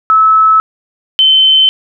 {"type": "tone pair in turn", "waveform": "sine", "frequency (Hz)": [1300, 3074], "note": ["E6", "G7"], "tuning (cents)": [-24, -35], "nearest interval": "octave + minor third", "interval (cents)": 1489, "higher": "second", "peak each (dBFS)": -4, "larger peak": "neither", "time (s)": [[0.1, 0.6], [1.19, 1.69]], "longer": "neither", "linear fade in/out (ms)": 0, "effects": []}